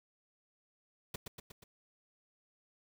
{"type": "noise with echo", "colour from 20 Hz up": "pink", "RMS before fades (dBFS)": -40, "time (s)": [1.14, 1.16], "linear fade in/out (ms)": 5, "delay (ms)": 120, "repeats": 4, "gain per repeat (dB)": -4, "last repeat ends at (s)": 1.64, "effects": []}